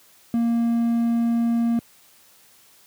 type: tone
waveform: triangle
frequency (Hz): 233.1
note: A#3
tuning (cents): 0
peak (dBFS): -16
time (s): 0.34-1.79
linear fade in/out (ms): 0
effects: white hiss -54 dBFS RMS until 2.86 s + high-pass 80 Hz 12 dB/octave